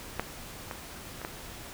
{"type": "clicks", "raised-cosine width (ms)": 0.5, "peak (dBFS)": [-13, -20, -24, -18], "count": 4, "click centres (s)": [0.196, 0.712, 1.216, 1.249], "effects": ["pink hiss -44 dBFS RMS until 1.73 s"]}